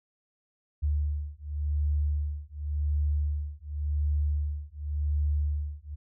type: beating tone pair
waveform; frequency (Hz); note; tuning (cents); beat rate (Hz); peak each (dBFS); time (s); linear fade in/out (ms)
sine; 73.42 / 74.32; D2 / D2; 0 / +21; 0.9; -29; 0.82-5.96; 20
effects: none